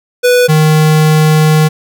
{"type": "tone pair in turn", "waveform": "square", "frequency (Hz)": [493.3, 155.08], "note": ["B4", "D#3"], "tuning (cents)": [-2, -5], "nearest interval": "octave + minor sixth", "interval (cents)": 2003, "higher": "first", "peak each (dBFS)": -6, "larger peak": "neither", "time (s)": [[0.23, 0.48], [0.48, 1.69]], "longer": "second", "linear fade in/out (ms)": 20, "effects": []}